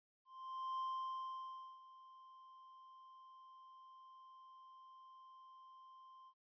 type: tone with ADSR envelope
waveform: triangle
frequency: 1046.5 Hz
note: C6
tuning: in tune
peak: -37 dBFS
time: 0.25-6.34 s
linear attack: 540 ms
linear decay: 1000 ms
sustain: -19 dB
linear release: 65 ms
effects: resampled to 11025 Hz